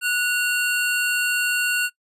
square tone pair together, 1468 / 2767 Hz, F#6 / F7, -14 / -17 cents, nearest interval major seventh, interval 1097 cents, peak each -23 dBFS, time 0.01-1.9 s, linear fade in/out 50 ms, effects noise-tail reverb RT60 0.1 s tail -20 dB re dry + resampled to 32000 Hz

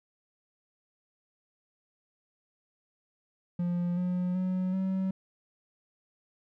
triangle tone with pitch steps, 175.2 / 179.92 / 184.76 / 189.74 Hz, F3 / F#3 / F#3 / F#3, +6 / -48 / -2 / +44 cents, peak -25 dBFS, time 3.59-5.11 s, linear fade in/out 5 ms, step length 380 ms, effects none

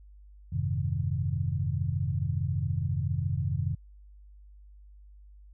sine chord, F minor seventh, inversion none, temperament equal with one note detuned, 89.24 / 103.83 / 130.81 / 155.56 Hz, F2 / Ab2 / C3 / Eb3, +38 / 0 / 0 / 0 cents, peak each -31 / -33 / -31 / -34 dBFS, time 0.52-3.75 s, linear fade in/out 10 ms, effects added 50 Hz sine -49 dBFS peak until 5.53 s

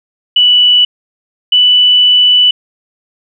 sine tone pair in turn, 2960 / 2975 Hz, F#7 / F#7, 0 / +9 cents, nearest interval unison, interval 9 cents, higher second, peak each -4 dBFS, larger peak neither, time 0.36-0.85 / 1.52-2.51 s, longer second, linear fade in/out 5 ms, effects none

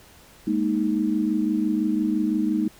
sine chord, Ab suspended second, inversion none, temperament just, 207.7 / 233.6 / 311.5 Hz, Ab3 / Bb3 / Eb4, 0 / +4 / +2 cents, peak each -25 / -26 / -23 dBFS, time 0.47-2.68 s, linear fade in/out 5 ms, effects pink hiss -51 dBFS RMS until 2.79 s

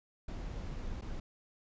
brown noise with dropouts, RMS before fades -40 dBFS, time 0.28-1.2 s, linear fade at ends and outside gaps 5 ms, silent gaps 1.012-1.02 s, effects resampled to 16000 Hz

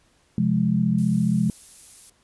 sine chord, F minor, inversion second, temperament just, 130.96 / 174.61 / 209.5 Hz, C3 / F3 / Ab3, +2 / 0 / +15 cents, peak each -25 / -22 / -21 dBFS, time 0.38-1.5 s, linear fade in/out 2 ms
violet noise, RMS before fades -41 dBFS, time 0.98-2.1 s, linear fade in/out 5 ms
effects pink hiss -62 dBFS RMS until 2.23 s + resampled to 24000 Hz

